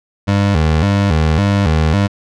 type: tone with vibrato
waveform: 25% pulse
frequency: 88.7 Hz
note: F2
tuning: 27 cents sharp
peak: -7 dBFS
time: 0.27-2.08 s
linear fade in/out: 20 ms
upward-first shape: square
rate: 1.8 Hz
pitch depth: 210 cents each way
effects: low-pass 5000 Hz 12 dB/octave